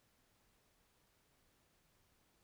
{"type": "silence", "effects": ["pink hiss -75 dBFS RMS until 2.43 s"]}